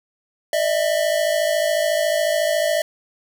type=tone pair together; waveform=square; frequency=600 / 654 Hz; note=D5 / E5; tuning=+37 / -14 cents; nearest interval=minor second; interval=149 cents; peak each=-21 dBFS; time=0.53-2.82 s; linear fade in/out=2 ms; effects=none